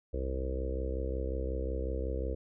harmonic tone with a mistuned harmonic, 65.5 Hz, C2, 2 cents sharp, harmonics 1 / 2 / 3 / 4 / 5 / 6 / 7 / 8 / 9, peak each -33 / -47 / -48 / -47 / -43 / -45 / -40 / -41 / -51 dBFS, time 0.13-2.35 s, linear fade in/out 10 ms, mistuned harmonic 1, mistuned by -26 cents, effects none

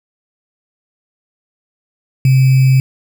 sine tone with sample-and-hold, 131.7 Hz, C3, 12 cents sharp, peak -6 dBFS, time 2.25-2.8 s, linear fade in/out 2 ms, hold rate 2450 Hz, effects none

